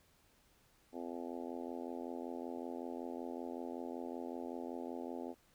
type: harmonic tone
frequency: 85.3 Hz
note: F2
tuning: 40 cents flat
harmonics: 3 / 4 / 5 / 6 / 7 / 8 / 9 / 10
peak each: -45 / -47 / -49 / -51 / -52 / -53 / -54 / -55 dBFS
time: 0.92-5.35 s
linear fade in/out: 50 ms
effects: pink hiss -70 dBFS RMS until 5.54 s